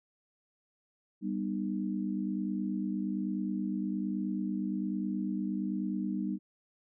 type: chord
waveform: sine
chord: G augmented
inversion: none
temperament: just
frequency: 196 / 245 / 306.2 Hz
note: G3 / B3 / D#4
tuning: 0 / -14 / -28 cents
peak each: -33 / -37 / -36 dBFS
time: 1.21-6.39 s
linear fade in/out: 50 ms
effects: none